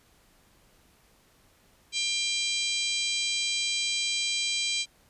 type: harmonic tone with a mistuned harmonic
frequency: 795 Hz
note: G5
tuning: 24 cents sharp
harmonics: 3 / 4 / 5 / 6 / 7 / 8 / 9 / 10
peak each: -32 / -32 / -32 / -36 / -40 / -38 / -42 / -37 dBFS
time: 1.92-4.86 s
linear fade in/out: 50 ms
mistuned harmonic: 9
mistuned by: -21 cents
effects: pink hiss -62 dBFS RMS until 5.09 s + resampled to 32000 Hz